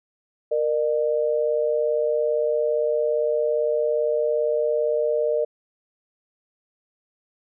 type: tone pair together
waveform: sine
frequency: 466.2 / 603.8 Hz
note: A#4 / D5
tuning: 0 / +48 cents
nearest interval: major third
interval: 448 cents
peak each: -22 dBFS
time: 0.51-5.45 s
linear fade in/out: 10 ms
effects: none

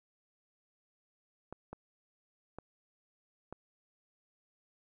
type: clicks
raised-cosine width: 1 ms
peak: -29 dBFS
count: 4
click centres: 1.526 / 1.73 / 2.586 / 3.526 s
effects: none

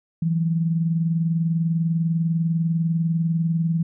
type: tone pair together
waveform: sine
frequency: 164 / 184.06 Hz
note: E3 / F#3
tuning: -9 / -9 cents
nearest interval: major second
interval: 200 cents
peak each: -19 / -29 dBFS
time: 0.22-3.83 s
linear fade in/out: 5 ms
effects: none

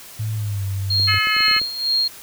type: tone with pitch glide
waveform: sine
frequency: 108.8 to 97.49 Hz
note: A2 to G2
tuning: -19 to -9 cents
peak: -21 dBFS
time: 0.19-1.19 s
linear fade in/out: 10 ms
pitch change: -190 cents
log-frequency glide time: 0.34-0.64 s
type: tone with tremolo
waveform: sine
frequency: 4239 Hz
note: C8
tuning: 22 cents sharp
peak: -15 dBFS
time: 0.9-2.08 s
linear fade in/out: 5 ms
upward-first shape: sine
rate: 2.1 Hz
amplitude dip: 75%
type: clicks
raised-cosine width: 2 ms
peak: -23 dBFS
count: 9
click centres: 0.998 / 1.143 / 1.271 / 1.366 / 1.406 / 1.482 / 1.513 / 1.565 / 1.616 s
type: harmonic tone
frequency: 428 Hz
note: A4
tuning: 48 cents flat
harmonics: 3 / 4 / 5 / 6 / 7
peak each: -23 / -24 / -21 / -25 / -25 dBFS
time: 1.07-1.6 s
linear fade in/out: 20 ms
effects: white hiss -40 dBFS RMS until 2.22 s

